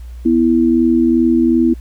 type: tone pair together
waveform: sine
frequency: 246.9 / 329.6 Hz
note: B3 / E4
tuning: 0 / 0 cents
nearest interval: perfect fourth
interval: 500 cents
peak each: -12 dBFS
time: 0.25-1.74 s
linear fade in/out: 10 ms
effects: added 60 Hz sine -28 dBFS peak until 1.8 s + pink hiss -51 dBFS RMS until 1.8 s